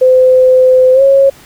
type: tone with pitch glide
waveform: sine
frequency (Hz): 513 to 546.7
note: C5 to C#5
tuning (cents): -34 to -24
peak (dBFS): -3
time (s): 0.01-1.3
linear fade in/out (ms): 10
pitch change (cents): +110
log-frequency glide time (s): 0.93-1.02
effects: pink hiss -39 dBFS RMS until 1.45 s